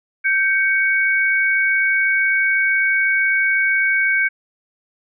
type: tone pair together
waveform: sine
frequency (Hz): 1562 / 2236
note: G6 / C#7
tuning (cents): -7 / +14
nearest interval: tritone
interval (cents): 621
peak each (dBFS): -17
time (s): 0.24-4.29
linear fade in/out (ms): 20
effects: none